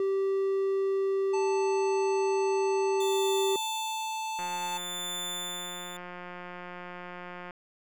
triangle tone, 389.1 Hz, G4, 13 cents flat, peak -23 dBFS, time 0-3.56 s, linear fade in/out 2 ms
harmonic tone, 880 Hz, A5, in tune, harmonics 1 / 3 / 5 / 7 / 9, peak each -32 / -41 / -49 / -47 / -52 dBFS, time 1.33-4.78 s, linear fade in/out 10 ms
sawtooth tone with tremolo, 3532 Hz, A7, 6 cents sharp, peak -30 dBFS, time 3-5.97 s, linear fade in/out 5 ms, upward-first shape sine, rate 0.57 Hz, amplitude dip 70%
click train, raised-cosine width 0.5 ms, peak -27 dBFS, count 556, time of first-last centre 4.39-7.508 s, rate 178 Hz
effects none

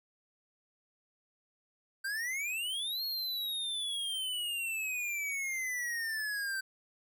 square exponential two-way sweep, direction up then down, 1546 to 4323 to 1546 Hz, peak -34 dBFS, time 2.04-6.61 s, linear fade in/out 10 ms, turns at 3.04 s, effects none

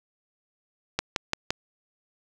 click train, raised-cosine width 0.2 ms, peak -7 dBFS, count 4, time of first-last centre 0.99-1.505 s, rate 5.82 Hz, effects none

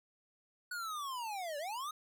square linear two-way sweep, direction down then up, 1480 to 560 to 1273 Hz, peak -39 dBFS, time 0.71-1.91 s, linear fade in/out 5 ms, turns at 1.58 s, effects none

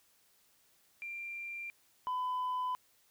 sine tone pair in turn, 2375 / 1004.9 Hz, D7 / B5, +19 / +30 cents, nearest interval octave + minor third, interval 1489 cents, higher first, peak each -39 / -30 dBFS, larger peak second, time 1.02-1.7 / 2.07-2.75 s, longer neither, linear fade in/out 0 ms, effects tanh soft clip ceiling -31 dBFS + white hiss -69 dBFS RMS until 3.1 s

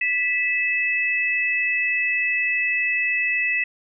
sine tone pair together, 1975.5 / 2608 Hz, B6 / E7, 0 / -19 cents, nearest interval perfect fourth, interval 481 cents, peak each -22 dBFS, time 0.01-3.64 s, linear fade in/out 5 ms, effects none

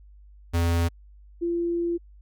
square / sine tone pair in turn, 84.8 / 342.3 Hz, E2 / F4, +50 / -35 cents, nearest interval 2 octaves, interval 2415 cents, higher second, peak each -21 / -23 dBFS, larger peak first, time 0.53-0.89 / 1.41-1.98 s, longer second, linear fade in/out 20 ms, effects added 50 Hz sine -47 dBFS peak until 2.21 s

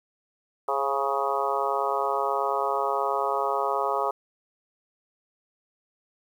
harmonic tone with a mistuned harmonic, 138.59 Hz, C#3, in tune, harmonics 3 / 4 / 5 / 6 / 7 / 8 / 9, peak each -31 / -31 / -31 / -31 / -31 / -31 / -31 dBFS, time 0.68-4.11 s, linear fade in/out 5 ms, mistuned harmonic 4, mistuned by -31 cents, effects 9-bit

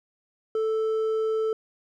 sine tone with hard clipping, 440 Hz, A4, in tune, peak -24 dBFS, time 0.55-1.53 s, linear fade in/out 2 ms, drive 4 dB, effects none

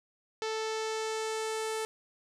sawtooth tone with low-pass filter sweep, 440 Hz, A4, in tune, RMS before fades -34 dBFS, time 0.42-1.85 s, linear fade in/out 0 ms, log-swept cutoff 5400 to 9700 Hz, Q 1.6, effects none

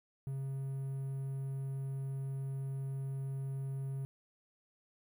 triangle tone, 135.3 Hz, C#3, 42 cents flat, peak -34 dBFS, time 0.27-4.05 s, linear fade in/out 0 ms, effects 11-bit

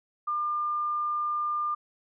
sine tone, 1200 Hz, D6, 37 cents sharp, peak -26 dBFS, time 0.27-1.75 s, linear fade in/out 10 ms, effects none

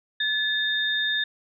sine tone pair together, 1725 / 3655 Hz, A6 / A#7, -35 / -35 cents, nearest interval octave + minor second, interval 1300 cents, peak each -25 / -25 dBFS, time 0.2-1.24 s, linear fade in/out 5 ms, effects none

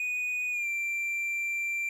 triangle tone with pitch glide, 2477 to 2358 Hz, D#7 to D7, -8 to +6 cents, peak -27 dBFS, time 0-1.89 s, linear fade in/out 2 ms, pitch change -86 cents, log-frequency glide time 0.51-0.67 s, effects none

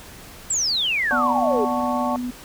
sine exponential sweep, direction down, 7940 to 392 Hz, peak -19 dBFS, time 0.5-1.65 s, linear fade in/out 5 ms
sine chord, D major seventh, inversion none, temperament equal, 587.3 / 740 / 880 / 1108.7 Hz, D5 / F#5 / A5 / C#6, 0 / 0 / 0 / 0 cents, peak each -27 dBFS, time 1.11-2.16 s, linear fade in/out 0 ms
sine tone with tremolo, 247.3 Hz, B3, 3 cents sharp, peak -23 dBFS, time 1.12-2.31 s, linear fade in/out 10 ms, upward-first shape triangle, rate 17 Hz, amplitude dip 25%
effects pink hiss -42 dBFS RMS until 2.44 s

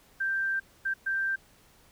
sine tone bursts at uneven times, 1573 Hz, G6, 6 cents sharp, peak -26 dBFS, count 3, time 0.2-0.6 / 0.85-0.94 / 1.06-1.36 s, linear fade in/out 10 ms, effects pink hiss -60 dBFS RMS until 1.91 s

